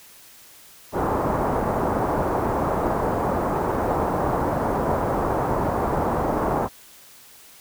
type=low-pass noise; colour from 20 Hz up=white; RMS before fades=-23 dBFS; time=0.92-6.69 s; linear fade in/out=50 ms; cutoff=1000 Hz; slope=24 dB/octave; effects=white hiss -48 dBFS RMS until 7.6 s